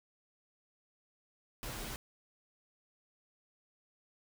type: noise with comb filter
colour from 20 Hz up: pink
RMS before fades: -42 dBFS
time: 1.63-1.96 s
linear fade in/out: 0 ms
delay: 11 ms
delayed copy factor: -0.5
effects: none